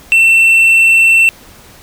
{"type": "tone", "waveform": "triangle", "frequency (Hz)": 2690, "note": "E7", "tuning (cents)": 34, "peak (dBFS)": -3, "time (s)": [0.12, 1.29], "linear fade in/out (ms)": 0, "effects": ["pink hiss -39 dBFS RMS until 1.82 s"]}